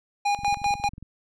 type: tone with tremolo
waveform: square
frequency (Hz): 815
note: G#5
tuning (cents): -33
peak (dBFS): -21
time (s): 0.25-0.89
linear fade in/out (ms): 10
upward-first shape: square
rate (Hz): 5.1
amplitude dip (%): 80
type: click train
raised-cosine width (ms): 5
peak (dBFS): -28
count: 15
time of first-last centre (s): 0.39-1.026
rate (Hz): 22
effects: low-pass 6000 Hz 12 dB/octave